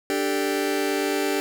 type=chord; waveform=sawtooth; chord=D suspended fourth; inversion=none; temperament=just; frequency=293.7 / 391.6 / 440.5 Hz; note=D4 / G4 / A4; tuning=0 / -2 / +2 cents; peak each=-22 / -21 / -25 dBFS; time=0.1-1.4 s; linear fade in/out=0 ms; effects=none